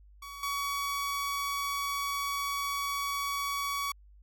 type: tone with level steps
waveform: sawtooth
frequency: 1129 Hz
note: C#6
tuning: 31 cents sharp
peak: -38 / -27 dBFS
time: 0.22-3.92 s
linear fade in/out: 5 ms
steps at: 0.43 s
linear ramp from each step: 2 ms
effects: added 50 Hz sine -53 dBFS peak until 4.22 s